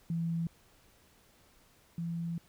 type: tone pair in turn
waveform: sine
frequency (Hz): 166.7 / 168.44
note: E3 / E3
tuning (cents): +20 / +38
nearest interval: unison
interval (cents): 18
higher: second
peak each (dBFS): -30 / -33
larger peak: first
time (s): 0.1-0.47 / 1.98-2.38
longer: second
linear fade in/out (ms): 2
effects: pink hiss -64 dBFS RMS until 2.48 s